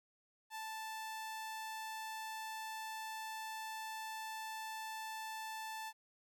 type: tone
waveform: sawtooth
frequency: 880 Hz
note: A5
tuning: in tune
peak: -39 dBFS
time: 0.5-5.93 s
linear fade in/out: 50 ms
effects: 13-bit